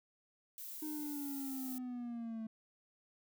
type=noise; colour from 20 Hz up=violet; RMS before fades=-47 dBFS; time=0.58-1.78 s; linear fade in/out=0 ms
type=exponential sweep; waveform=triangle; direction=down; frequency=309.7 to 220 Hz; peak=-38 dBFS; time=0.82-2.47 s; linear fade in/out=5 ms
effects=none